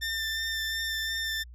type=tone with vibrato; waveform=20% pulse; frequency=1790 Hz; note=A6; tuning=29 cents sharp; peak=-24 dBFS; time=0.01-1.44 s; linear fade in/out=20 ms; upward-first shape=sine; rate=2.8 Hz; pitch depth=14 cents each way; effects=added 60 Hz sine -44 dBFS peak until 1.54 s + low-pass 12000 Hz 12 dB/octave